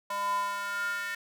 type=tone with high-pass filter sweep; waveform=square; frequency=201.5 Hz; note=G3; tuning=48 cents sharp; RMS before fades=-32 dBFS; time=0.1-1.15 s; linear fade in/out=5 ms; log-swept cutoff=860 to 1700 Hz; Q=7.1; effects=none